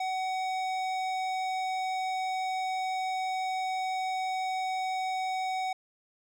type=tone with hard clipping; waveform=sine; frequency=751 Hz; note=F#5; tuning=26 cents sharp; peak=-31 dBFS; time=0-5.73 s; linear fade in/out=5 ms; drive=14 dB; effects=none